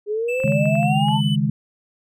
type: exponential sweep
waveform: sine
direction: up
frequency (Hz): 408.5 to 910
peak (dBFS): -20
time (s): 0.06-1.21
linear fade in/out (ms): 50
type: tone with pitch glide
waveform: triangle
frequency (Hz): 2637 to 2994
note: E7 to F#7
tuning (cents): 0 to +20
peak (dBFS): -25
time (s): 0.28-1.36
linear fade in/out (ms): 10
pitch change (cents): +220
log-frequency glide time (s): 0.81-1.16
type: clicks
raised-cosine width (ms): 0.5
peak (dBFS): -24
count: 8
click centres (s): 0.402 / 0.436 / 0.478 / 0.522 / 0.656 / 0.754 / 0.83 / 1.085
type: chord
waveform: sine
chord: C# suspended second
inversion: none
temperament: equal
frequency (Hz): 138.59 / 155.56 / 207.7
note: C#3 / D#3 / G#3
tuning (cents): 0 / 0 / 0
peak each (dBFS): -21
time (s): 0.44-1.5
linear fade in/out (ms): 5
effects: none